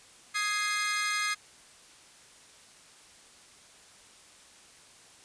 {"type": "chord", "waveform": "sawtooth", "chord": "Ab major", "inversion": "second", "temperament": "equal with one note detuned", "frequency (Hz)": [1248.8, 1661.2, 2093], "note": ["Eb6", "Ab6", "C7"], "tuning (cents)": [6, 0, 0], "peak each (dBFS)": [-29, -30, -28], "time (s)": [0.34, 1.35], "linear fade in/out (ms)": 20, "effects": ["white hiss -55 dBFS RMS until 5.24 s", "resampled to 22050 Hz"]}